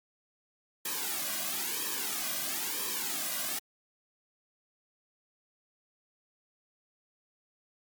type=noise with flanger; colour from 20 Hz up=white; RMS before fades=-34 dBFS; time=0.85-3.59 s; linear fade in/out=5 ms; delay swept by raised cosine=1.4 to 2.28 ms; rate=1 Hz; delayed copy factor=-0.95; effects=high-pass 200 Hz 12 dB/octave + Opus 48 kbps